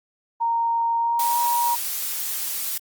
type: tone with pitch glide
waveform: sine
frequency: 927 to 949.8 Hz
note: A#5 to A#5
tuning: -10 to +32 cents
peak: -19 dBFS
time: 0.4-1.76 s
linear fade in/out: 20 ms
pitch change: +42 cents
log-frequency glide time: 0.97-1.43 s
type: noise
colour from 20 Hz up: blue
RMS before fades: -27 dBFS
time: 1.19-2.78 s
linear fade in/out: 5 ms
effects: Opus 32 kbps